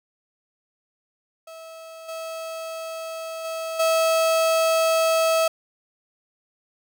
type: tone with level steps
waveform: 35% pulse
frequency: 650 Hz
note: E5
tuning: 24 cents flat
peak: -37 / -29 / -26 / -16 dBFS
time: 1.47-5.48 s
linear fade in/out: 5 ms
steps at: 2.08 / 3.44 / 3.79 s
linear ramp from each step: 10 ms
effects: none